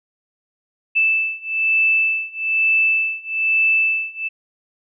sine beating tone pair, 2637 / 2638.1 Hz, E7 / E7, 0 / +1 cents, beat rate 1.1 Hz, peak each -19 / -18 dBFS, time 0.95-4.29 s, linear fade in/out 20 ms, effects none

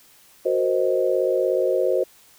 sine chord, C half-diminished seventh, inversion second, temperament equal, 370 / 466.2 / 523.3 / 622.3 Hz, Gb4 / Bb4 / C5 / Eb5, 0 / 0 / 0 / 0 cents, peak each -23 / -26 / -21 / -26 dBFS, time 0.45-2.04 s, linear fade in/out 10 ms, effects white hiss -53 dBFS RMS until 2.38 s

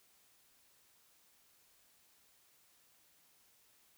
silence, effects white hiss -69 dBFS RMS until 3.97 s

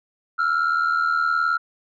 sine tone pair together, 1332.8 / 1412 Hz, E6 / F6, +19 / +19 cents, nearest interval minor second, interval 100 cents, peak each -19 dBFS, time 0.38-1.58 s, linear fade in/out 20 ms, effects tanh soft clip ceiling -15 dBFS

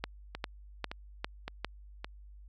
two click trains, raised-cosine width 0.3 ms, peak -22 / -17 dBFS, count 4 / 5, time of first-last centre 0.35-2.045 / 0.04-1.646 s, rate 1.77 / 2.49 Hz, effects added 50 Hz sine -49 dBFS peak until 2.48 s

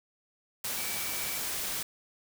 sine tone in noise, 2300 Hz, D7, 37 cents flat, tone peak -42 dBFS, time 0.77-1.38 s, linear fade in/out 5 ms, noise white, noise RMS -34 dBFS, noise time 0.64-1.83 s, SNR -11 dB, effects none

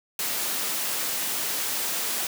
white high-pass noise, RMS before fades -28 dBFS, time 0.19-2.27 s, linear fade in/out 2 ms, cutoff 200 Hz, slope 12 dB/octave, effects none

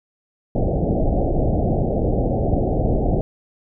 pink low-pass noise, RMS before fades -19 dBFS, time 0.55-3.21 s, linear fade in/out 0 ms, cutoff 760 Hz, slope 96 dB/octave, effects none

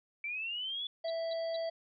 sine linear sweep, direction up, 2300 to 3467 Hz, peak -35 dBFS, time 0.24-0.87 s, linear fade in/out 2 ms
harmonic tone, 659.3 Hz, E5, in tune, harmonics 1 / 3 / 5 / 7, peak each -33 / -52 / -53 / -49 dBFS, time 1.04-1.7 s, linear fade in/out 10 ms
sine tone bursts, 3951 Hz, B7, in tune, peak -40 dBFS, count 3, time 1.08-1.563 s, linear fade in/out 2 ms, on 21 ms, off 210 ms
effects none

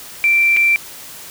sine tone with dropouts, 2349 Hz, D7, in tune, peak -10 dBFS, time 0.24-0.76 s, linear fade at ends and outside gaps 0 ms, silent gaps 0.565-0.57 s, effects white hiss -35 dBFS RMS until 1.3 s

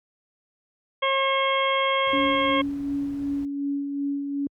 harmonic tone, 540 Hz, C#5, 45 cents flat, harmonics 1 / 2 / 3 / 4 / 5 / 6, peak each -25 / -24 / -36 / -27 / -37 / -29 dBFS, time 1.02-2.62 s, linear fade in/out 10 ms
brown noise, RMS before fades -40 dBFS, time 2.07-3.45 s, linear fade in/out 0 ms
sine tone with tremolo, 281.9 Hz, C#4, 29 cents sharp, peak -23 dBFS, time 2.13-4.47 s, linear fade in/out 2 ms, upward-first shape sine, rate 2.7 Hz, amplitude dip 40%
effects high-pass 60 Hz 12 dB/octave

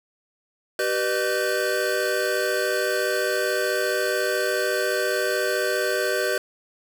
square tone cluster, 384.5 / 489.3 / 605 / 1542 Hz, G4 / B4 / D#5 / G6, -33 / -16 / -49 / -29 cents, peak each -28 dBFS, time 0.79-6.38 s, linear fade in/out 2 ms, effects none

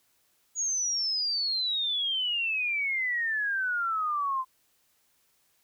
sine exponential sweep, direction down, 6780 to 1025 Hz, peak -26 dBFS, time 0.55-4.45 s, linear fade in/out 50 ms, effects white hiss -69 dBFS RMS until 5.63 s

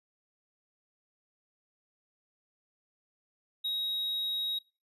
triangle tone, 3797 Hz, A#7, 31 cents sharp, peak -29 dBFS, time 3.64-4.59 s, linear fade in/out 10 ms, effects noise-tail reverb RT60 0.3 s tail -20 dB re dry + resampled to 32000 Hz

